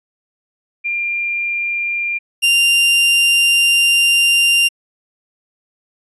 sine / 40% pulse tone pair in turn, 2392 / 2785 Hz, D7 / F7, +31 / -5 cents, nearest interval minor third, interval 264 cents, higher second, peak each -17 / -9 dBFS, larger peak second, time 0.84-2.19 / 2.42-4.69 s, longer second, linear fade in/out 20 ms, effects resampled to 24000 Hz

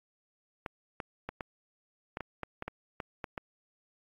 clicks, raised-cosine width 0.5 ms, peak -21 dBFS, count 12, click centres 0.662 / 1.002 / 1.29 / 1.408 / 2.171 / 2.207 / 2.433 / 2.624 / 2.68 / 3.002 / 3.242 / 3.378 s, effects AAC 32 kbps

